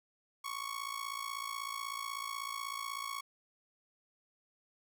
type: tone with amplitude modulation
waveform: sawtooth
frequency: 1108.7 Hz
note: C#6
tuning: in tune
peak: -31 dBFS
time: 0.44-3.21 s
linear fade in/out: 10 ms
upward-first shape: sine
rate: 56.2 Hz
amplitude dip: 80%
effects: none